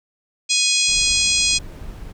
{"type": "harmonic tone", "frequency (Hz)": 830.6, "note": "G#5", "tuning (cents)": 0, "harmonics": [3, 4, 5, 6, 7, 8, 9, 10], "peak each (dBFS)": [-22, -23, -23, -22, -26, -24, -26, -26], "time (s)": [0.49, 1.59], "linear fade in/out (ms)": 20}
{"type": "noise", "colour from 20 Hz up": "brown", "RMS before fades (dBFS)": -34, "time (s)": [0.87, 2.13], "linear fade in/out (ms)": 20}
{"effects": []}